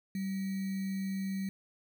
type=tone with sample-and-hold; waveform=sine; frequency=192.8 Hz; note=G3; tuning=28 cents flat; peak=-32 dBFS; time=0.15-1.49 s; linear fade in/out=2 ms; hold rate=2100 Hz; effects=none